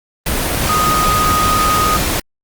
sine tone in noise, 1244.5 Hz, D#6, in tune, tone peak -13 dBFS, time 0.69-1.97 s, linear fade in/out 5 ms, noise pink, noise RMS -17 dBFS, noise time 0.26-2.2 s, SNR +1 dB, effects Opus 32 kbps

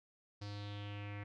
square tone with low-pass filter sweep, 102.5 Hz, G#2, 22 cents flat, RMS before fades -45 dBFS, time 0.41-1.24 s, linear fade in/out 10 ms, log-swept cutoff 4900 to 2100 Hz, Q 4, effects none

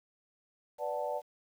sine chord, B minor seventh, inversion none, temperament equal, 493.9 / 587.3 / 740 / 880 Hz, B4 / D5 / F#5 / A5, 0 / 0 / 0 / 0 cents, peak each -39 / -35 / -40 / -39 dBFS, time 0.78-1.22 s, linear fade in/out 50 ms, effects 10-bit

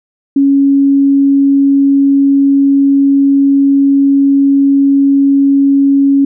sine tone, 277.2 Hz, C#4, in tune, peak -5 dBFS, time 0.36-6.25 s, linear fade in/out 5 ms, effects none

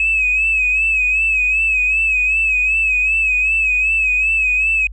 sine tone with vibrato, 2566 Hz, E7, 47 cents flat, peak -12 dBFS, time 0-4.87 s, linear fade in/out 2 ms, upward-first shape sine, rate 2.6 Hz, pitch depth 60 cents each way, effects tanh soft clip ceiling -8 dBFS + added 50 Hz sine -29 dBFS peak until 4.92 s

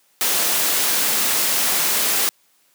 white noise, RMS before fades -19 dBFS, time 0.21-2.29 s, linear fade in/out 0 ms, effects white hiss -60 dBFS RMS until 2.74 s + high-pass 200 Hz 12 dB/octave

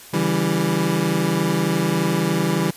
25% pulse chord, C# diminished, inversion none, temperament equal with one note detuned, 141.5 / 164.81 / 196 Hz, C#3 / E3 / G3, +36 / 0 / 0 cents, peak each -22 / -17 / -19 dBFS, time 0.13-2.71 s, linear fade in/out 10 ms, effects white hiss -42 dBFS RMS until 2.76 s + resampled to 32000 Hz

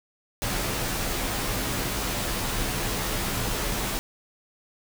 pink noise with comb filter, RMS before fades -28 dBFS, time 0.42-3.99 s, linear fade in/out 0 ms, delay 13 ms, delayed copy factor -0.6, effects none

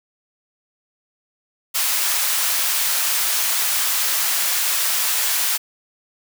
white high-pass noise, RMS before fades -20 dBFS, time 1.74-5.58 s, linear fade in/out 20 ms, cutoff 870 Hz, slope 12 dB/octave, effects none

